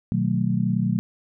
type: chord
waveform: sine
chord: B dominant seventh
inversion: none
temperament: just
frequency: 123.47 / 154.34 / 185.21 / 222.2 Hz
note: B2 / D#3 / F#3 / A3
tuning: 0 / -14 / +2 / +17 cents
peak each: -25 / -28 / -23 / -26 dBFS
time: 0.12-0.99 s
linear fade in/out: 0 ms
effects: none